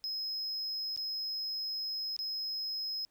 triangle tone with dropouts, 5120 Hz, D#8, 49 cents sharp, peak -33 dBFS, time 0.04-3.05 s, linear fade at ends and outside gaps 0 ms, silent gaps 0.962-0.975 / 2.165-2.19 s, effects pink hiss -75 dBFS RMS until 3.1 s

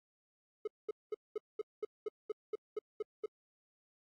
triangle tone bursts, 425.6 Hz, G#4, 42 cents sharp, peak -32 dBFS, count 12, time 0.65-3.26 s, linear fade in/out 5 ms, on 25 ms, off 210 ms, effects AAC 48 kbps

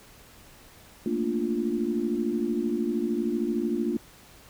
sine chord, Bb major seventh, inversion third, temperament equal, 220 / 233.1 / 293.7 / 349.2 Hz, A3 / Bb3 / D4 / F4, 0 / 0 / 0 / 0 cents, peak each -32 / -29 / -31 / -29 dBFS, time 1.06-3.97 s, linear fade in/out 2 ms, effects pink hiss -52 dBFS RMS until 4.49 s

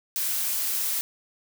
blue noise, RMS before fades -27 dBFS, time 0.16-1.01 s, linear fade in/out 0 ms, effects none

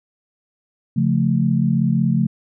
sine chord, Db augmented, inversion none, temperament equal, 138.59 / 174.61 / 220 Hz, Db3 / F3 / A3, 0 / 0 / 0 cents, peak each -19 dBFS, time 0.96-2.27 s, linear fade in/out 10 ms, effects none

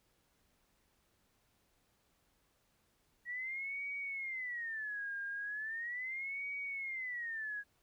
sine tone with vibrato, 1908 Hz, A#6, 40 cents sharp, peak -38 dBFS, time 3.25-7.64 s, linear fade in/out 50 ms, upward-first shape sine, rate 0.38 Hz, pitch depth 290 cents each way, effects pink hiss -75 dBFS RMS until 7.82 s

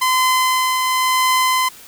sawtooth tone with tremolo, 1026 Hz, C6, 34 cents flat, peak -9 dBFS, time 0.01-1.69 s, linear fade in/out 10 ms, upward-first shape triangle, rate 0.95 Hz, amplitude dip 35%, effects white hiss -41 dBFS RMS until 1.87 s

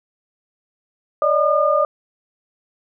sine tone cluster, 574 / 615 / 1212 Hz, D5 / D#5 / D#6, -40 / -20 / -46 cents, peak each -18 dBFS, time 1.22-1.85 s, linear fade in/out 2 ms, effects none

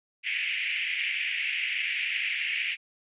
white band-pass noise, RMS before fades -30 dBFS, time 0.23-2.77 s, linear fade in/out 50 ms, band 2000 to 2800 Hz, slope 48 dB/octave, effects resampled to 8000 Hz

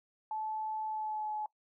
sine tone with pitch glide, 868 to 852.1 Hz, A5 to G#5, -24 to +44 cents, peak -34 dBFS, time 0.31-1.46 s, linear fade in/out 2 ms, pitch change -32 cents, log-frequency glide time 0.88-1.33 s, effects noise-tail reverb RT60 0.1 s tail -21 dB re dry

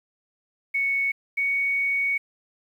sine tone pair in turn, 2217 / 2232 Hz, C#7 / C#7, 0 / +11 cents, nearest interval unison, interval 11 cents, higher second, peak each -21 dBFS, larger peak neither, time 0.74-1.12 / 1.37-2.18 s, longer second, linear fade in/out 10 ms, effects 9-bit

